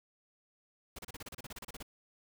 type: noise bursts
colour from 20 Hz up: pink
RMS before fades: -45 dBFS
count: 15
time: 0.96-1.828 s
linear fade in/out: 5 ms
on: 28 ms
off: 32 ms
effects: none